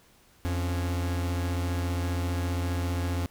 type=tone pair together; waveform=45% pulse; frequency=86.9 / 275.7 Hz; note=F2 / C#4; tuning=-8 / -9 cents; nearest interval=octave + minor sixth; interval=1999 cents; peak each=-27 / -37 dBFS; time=0.45-3.26 s; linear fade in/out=0 ms; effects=pink hiss -60 dBFS RMS until 3.3 s